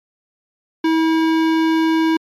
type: tone with hard clipping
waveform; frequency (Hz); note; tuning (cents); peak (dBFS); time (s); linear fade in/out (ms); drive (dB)
sine; 322.6; E4; -37; -15; 0.84-2.17; 5; 18
effects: MP3 64 kbps